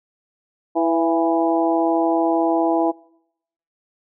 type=harmonic tone with a mistuned harmonic; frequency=164.81 Hz; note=E3; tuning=in tune; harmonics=2 / 3 / 4 / 5 / 6; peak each=-19 / -26 / -21 / -23 / -29 dBFS; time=0.75-2.92 s; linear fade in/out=20 ms; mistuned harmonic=4; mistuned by=+28 cents; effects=noise-tail reverb RT60 0.8 s tail -25 dB re dry